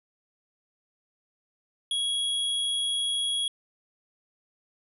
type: tone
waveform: square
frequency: 3322 Hz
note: G#7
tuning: in tune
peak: -26 dBFS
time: 1.91-3.48 s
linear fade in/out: 2 ms
effects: resampled to 32000 Hz